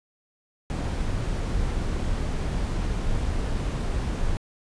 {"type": "noise", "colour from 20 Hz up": "brown", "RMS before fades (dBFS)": -26, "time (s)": [0.7, 4.37], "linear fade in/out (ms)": 0, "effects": ["resampled to 22050 Hz"]}